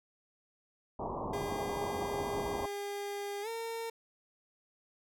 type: low-pass noise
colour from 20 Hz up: white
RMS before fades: -38 dBFS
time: 0.99-2.66 s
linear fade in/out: 5 ms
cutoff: 1100 Hz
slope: 96 dB/octave
type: tone with pitch glide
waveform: 30% pulse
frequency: 404.9 to 457.1 Hz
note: G#4 to A#4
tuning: -44 to -34 cents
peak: -34 dBFS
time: 1.33-3.9 s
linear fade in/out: 5 ms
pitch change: +210 cents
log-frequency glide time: 3.42-3.48 s
effects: none